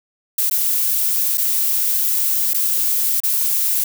violet noise with dropouts, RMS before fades -18 dBFS, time 0.38-3.84 s, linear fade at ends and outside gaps 5 ms, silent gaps 0.498-0.51 / 1.374-1.379 / 2.535-2.544 / 3.203-3.235 s, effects none

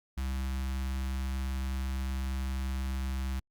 square tone with notch filter, 65.8 Hz, C2, 10 cents sharp, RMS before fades -33 dBFS, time 0.17-3.4 s, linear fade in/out 10 ms, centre 480 Hz, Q 0.67, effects Opus 48 kbps

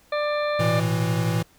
harmonic tone, 593 Hz, D5, 17 cents sharp, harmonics 1 / 2 / 3 / 4 / 6 / 7, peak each -23 / -29 / -33 / -35 / -39 / -40 dBFS, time 0.12-0.8 s, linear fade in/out 5 ms
square chord, A suspended second, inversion none, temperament equal with one note detuned, 111.92 / 123.47 / 164.81 Hz, A2 / B2 / E3, +30 / 0 / 0 cents, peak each -25 / -30 / -25 dBFS, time 0.59-1.43 s, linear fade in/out 10 ms
effects pink hiss -57 dBFS RMS until 1.58 s

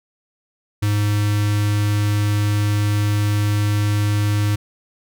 square tone with notch filter, 103.83 Hz, G#2, in tune, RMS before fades -18 dBFS, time 0.82-4.56 s, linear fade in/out 10 ms, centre 640 Hz, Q 0.89, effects none

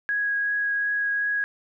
sine tone with vibrato, 1655 Hz, G#6, 6 cents flat, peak -22 dBFS, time 0.09-1.44 s, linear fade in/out 0 ms, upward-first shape triangle, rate 2.7 Hz, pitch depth 10 cents each way, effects none

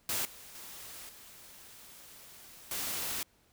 white noise with level steps, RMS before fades -33 / -51 / -47 / -53 / -36 dBFS, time 0.09-3.23 s, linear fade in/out 2 ms, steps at 0.25 / 0.55 / 1.09 / 2.71 s, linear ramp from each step 2 ms, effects pink hiss -68 dBFS RMS until 3.52 s

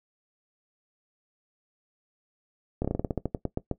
slowing click train, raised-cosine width 2 ms, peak -14 dBFS, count 14, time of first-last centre 2.82-3.713 s, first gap 26 ms, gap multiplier 1.15, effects noise-tail reverb RT60 0.1 s tail -17 dB re dry

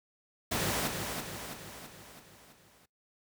pink noise with echo, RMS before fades -31 dBFS, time 0.51-0.88 s, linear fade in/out 10 ms, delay 330 ms, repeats 6, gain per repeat -5 dB, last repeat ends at 2.86 s, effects noise-tail reverb RT60 0.2 s tail -26 dB re dry + high-pass 80 Hz 12 dB/octave

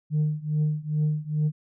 sine tone with tremolo, 152.1 Hz, D#3, 39 cents flat, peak -17 dBFS, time 0.1-1.52 s, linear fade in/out 50 ms, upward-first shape triangle, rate 2.4 Hz, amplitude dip 95%, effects tanh soft clip ceiling -18 dBFS

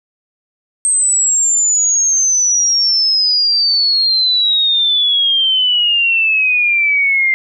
sine exponential sweep, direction down, 8372 to 2093 Hz, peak -10 dBFS, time 0.85-7.34 s, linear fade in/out 0 ms, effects none

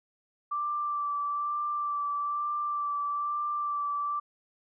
sine tone with vibrato, 1171 Hz, D6, 5 cents flat, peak -28 dBFS, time 0.51-4.2 s, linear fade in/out 10 ms, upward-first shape sine, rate 1.1 Hz, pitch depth 17 cents each way, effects none

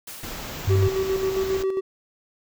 white noise with exponential decay, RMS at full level -36 dBFS, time 0.07-1.27 s, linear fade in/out 5 ms, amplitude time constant 260 ms
pink band-stop noise, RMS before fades -34 dBFS, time 0.23-1.63 s, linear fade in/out 5 ms, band 7900 to 12000 Hz, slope 96 dB/octave
sine tone, 98 Hz, G2, in tune, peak -17 dBFS, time 0.67-0.88 s, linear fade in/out 10 ms
triangle tone with tremolo, 383 Hz, G4, 40 cents flat, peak -18 dBFS, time 0.69-1.81 s, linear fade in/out 20 ms, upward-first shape square, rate 7.4 Hz, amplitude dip 45%
effects none

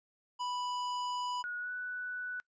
square tone, 987.8 Hz, B5, in tune, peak -35 dBFS, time 0.39-1.43 s, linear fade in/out 20 ms
sine tone with pitch glide, 1453 to 1485.2 Hz, F#6 to F#6, -32 to +6 cents, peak -36 dBFS, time 1.44-2.4 s, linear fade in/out 0 ms, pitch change +38 cents, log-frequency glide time 1.57-1.72 s
effects noise-tail reverb RT60 0.1 s tail -24 dB re dry + resampled to 16000 Hz

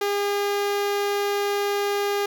sawtooth tone with notch filter, 405.6 Hz, G#4, 41 cents flat, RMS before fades -24 dBFS, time 0.01-2.26 s, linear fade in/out 5 ms, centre 8600 Hz, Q 1.9, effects none

